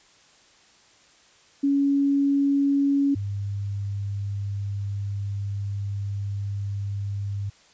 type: tone pair in turn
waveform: sine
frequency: 279.9 / 100.34 Hz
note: C#4 / G2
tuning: +17 / +41 cents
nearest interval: octave + tritone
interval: 1776 cents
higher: first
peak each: -18 / -26 dBFS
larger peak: first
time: 1.63-3.15 / 3.15-7.5 s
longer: second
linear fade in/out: 10 ms
effects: white hiss -56 dBFS RMS until 7.73 s + resampled to 16000 Hz